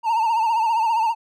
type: tone with vibrato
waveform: triangle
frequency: 903 Hz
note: A5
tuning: 45 cents sharp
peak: -15 dBFS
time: 0.03-1.15 s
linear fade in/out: 50 ms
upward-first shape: sine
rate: 15 Hz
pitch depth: 74 cents each way
effects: none